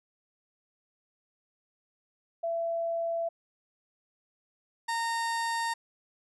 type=tone pair in turn; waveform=sine / 30% pulse; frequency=670 / 921.6 Hz; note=E5 / A#5; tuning=+28 / -20 cents; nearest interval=tritone; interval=552 cents; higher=second; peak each=-28 / -26 dBFS; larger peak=second; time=2.43-3.29 / 4.88-5.74 s; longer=neither; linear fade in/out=10 ms; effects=resampled to 24000 Hz